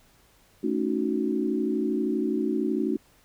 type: chord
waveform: sine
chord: D# half-diminished seventh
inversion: second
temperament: equal with one note detuned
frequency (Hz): 220 / 278.5 / 311.1 / 370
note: A3 / C#4 / D#4 / F#4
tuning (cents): 0 / +8 / 0 / 0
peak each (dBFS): -29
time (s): 0.63-2.97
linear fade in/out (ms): 10
effects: pink hiss -60 dBFS RMS until 3.24 s